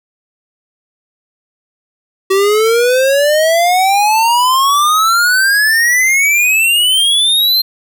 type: exponential sweep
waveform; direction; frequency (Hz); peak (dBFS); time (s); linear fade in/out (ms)
square; up; 380 to 4186; -9; 2.3-7.62; 10
effects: none